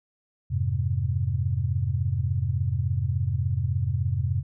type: chord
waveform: sine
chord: F minor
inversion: none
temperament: equal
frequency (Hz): 87.31 / 103.83 / 130.81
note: F2 / Ab2 / C3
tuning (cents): 0 / 0 / 0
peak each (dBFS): -27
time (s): 0.5-4.43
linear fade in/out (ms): 20
effects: none